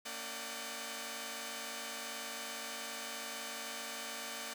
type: tone cluster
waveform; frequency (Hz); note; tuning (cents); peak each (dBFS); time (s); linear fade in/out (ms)
5% pulse; 228.8 / 280.8 / 593 / 753 / 1546; A#3 / C#4 / D5 / F#5 / G6; -32 / +22 / +17 / +30 / -24; -36 / -40 / -34 / -36 / -38; 0.05-4.54; 10
effects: none